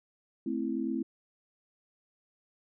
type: chord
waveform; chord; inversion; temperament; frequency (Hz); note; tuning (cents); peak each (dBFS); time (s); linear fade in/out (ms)
sine; A minor; none; equal; 220 / 261.6 / 329.6; A3 / C4 / E4; 0 / 0 / 0; -35 / -33 / -34; 0.46-1.03; 5
effects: none